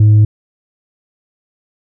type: tone with tanh clipping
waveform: sine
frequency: 106.3 Hz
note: G#2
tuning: 41 cents sharp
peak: -5 dBFS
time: 0-0.25 s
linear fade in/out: 5 ms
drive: 2 dB
effects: none